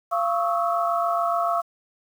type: tone cluster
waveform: sine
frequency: 687 / 1110 / 1262 / 1309 Hz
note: F5 / C#6 / D#6 / E6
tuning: -29 / +2 / +24 / -13 cents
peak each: -23 / -26 / -31 / -28 dBFS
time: 0.11-1.62 s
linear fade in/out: 20 ms
effects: 8-bit